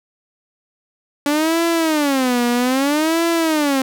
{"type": "tone with vibrato", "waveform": "sawtooth", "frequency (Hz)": 284.3, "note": "C#4", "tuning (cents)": 44, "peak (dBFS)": -11, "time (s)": [1.26, 3.82], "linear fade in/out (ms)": 2, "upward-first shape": "sine", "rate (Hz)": 0.62, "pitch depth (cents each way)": 290, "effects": []}